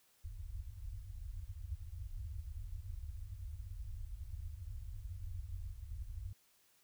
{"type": "low-pass noise", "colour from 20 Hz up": "white", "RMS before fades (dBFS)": -45, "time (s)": [0.24, 6.33], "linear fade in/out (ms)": 5, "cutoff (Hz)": 100, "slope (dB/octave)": 96, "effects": ["white hiss -71 dBFS RMS until 6.83 s"]}